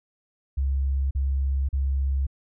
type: tone bursts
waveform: sine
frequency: 67.9 Hz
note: C#2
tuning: 35 cents flat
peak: -21 dBFS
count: 3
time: 0.57-2.268 s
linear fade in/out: 10 ms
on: 540 ms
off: 39 ms
effects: none